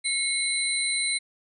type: tone cluster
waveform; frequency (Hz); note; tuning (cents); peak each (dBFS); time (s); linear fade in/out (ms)
sine; 2176 / 4037 / 8870; C#7 / B7 / C#9; -33 / +37 / 0; -28; 0.04-1.19; 20
effects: none